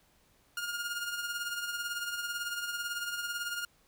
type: tone with tremolo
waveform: sawtooth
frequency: 1418 Hz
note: F6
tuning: 26 cents sharp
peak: -28 dBFS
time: 0.57-3.65 s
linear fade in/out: 2 ms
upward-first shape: triangle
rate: 18 Hz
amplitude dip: 60%
effects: pink hiss -67 dBFS RMS until 3.87 s